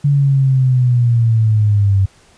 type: linear sweep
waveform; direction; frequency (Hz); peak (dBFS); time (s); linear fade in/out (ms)
sine; down; 144.1 to 95.6; -9; 0.04-2.06; 10
effects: pink hiss -49 dBFS RMS until 2.37 s + resampled to 22050 Hz